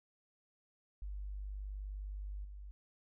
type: tone with level steps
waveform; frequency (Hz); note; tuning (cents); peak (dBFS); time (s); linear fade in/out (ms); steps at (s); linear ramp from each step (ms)
sine; 49.69; G1; +24; -40 / -46; 1.02-2.71; 0; 2.44; 10
effects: none